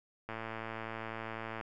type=click train; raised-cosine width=0.5 ms; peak=-25 dBFS; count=149; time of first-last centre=0.29-1.611 s; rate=112 Hz; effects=none